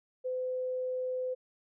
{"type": "tone", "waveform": "sine", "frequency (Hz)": 509, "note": "C5", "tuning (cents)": -48, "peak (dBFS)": -31, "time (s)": [0.24, 1.35], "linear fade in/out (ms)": 20, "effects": []}